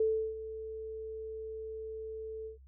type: tone with ADSR envelope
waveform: sine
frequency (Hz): 440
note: A4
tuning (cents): 0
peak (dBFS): -24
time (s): 0-2.58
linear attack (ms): 4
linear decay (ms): 340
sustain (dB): -14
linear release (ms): 120
effects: noise-tail reverb RT60 0.1 s tail -24 dB re dry + added 66 Hz sine -53 dBFS peak until 2.67 s